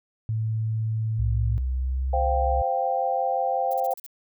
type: tone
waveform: sine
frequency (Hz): 110.5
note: A2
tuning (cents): +8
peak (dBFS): -23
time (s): 0.29-1.58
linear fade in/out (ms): 0
type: tone with pitch glide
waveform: sine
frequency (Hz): 63.9 to 65.39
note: C2 to C2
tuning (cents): -40 to 0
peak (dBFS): -23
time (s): 1.19-2.62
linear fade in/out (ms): 5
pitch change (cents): +40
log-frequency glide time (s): 1.74-2.07
type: chord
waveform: sine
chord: C suspended fourth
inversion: none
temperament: equal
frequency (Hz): 523.3 / 698.5 / 784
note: C5 / F5 / G5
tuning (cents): 0 / 0 / 0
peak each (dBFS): -27 / -27 / -25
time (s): 2.13-3.94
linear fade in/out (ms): 5
type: noise bursts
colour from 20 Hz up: violet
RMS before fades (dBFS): -41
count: 6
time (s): 3.71-4.064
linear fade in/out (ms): 0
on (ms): 24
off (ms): 42
effects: none